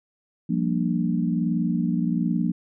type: chord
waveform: sine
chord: G minor seventh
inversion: third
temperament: equal with one note detuned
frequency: 174.61 / 196 / 233.9 / 293.7 Hz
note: F3 / G3 / Bb3 / D4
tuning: 0 / 0 / +6 / 0 cents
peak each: -24 / -30 / -25 / -29 dBFS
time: 0.49-2.52 s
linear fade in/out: 10 ms
effects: none